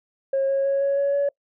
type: tone with pitch steps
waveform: sine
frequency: 542 / 546.7 / 551.5 / 556.3 / 561.1 / 566 Hz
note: C#5 / C#5 / C#5 / C#5 / C#5 / C#5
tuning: -39 / -24 / -9 / +6 / +21 / +36 cents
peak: -17 dBFS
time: 0.33-1.29 s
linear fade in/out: 5 ms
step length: 160 ms
effects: noise-tail reverb RT60 0.1 s tail -24 dB re dry + tanh soft clip ceiling -16 dBFS